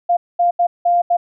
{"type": "tone bursts at uneven times", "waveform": "sine", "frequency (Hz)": 698.5, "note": "F5", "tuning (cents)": 0, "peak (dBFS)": -11, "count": 5, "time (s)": [[0.09, 0.17], [0.39, 0.51], [0.59, 0.67], [0.85, 1.02], [1.1, 1.17]], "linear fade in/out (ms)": 10, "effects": []}